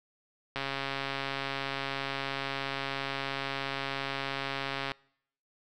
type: click train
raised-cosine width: 0.3 ms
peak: -17 dBFS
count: 598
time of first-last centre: 0.56-4.918 s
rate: 137 Hz
effects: noise-tail reverb RT60 0.7 s tail -25 dB re dry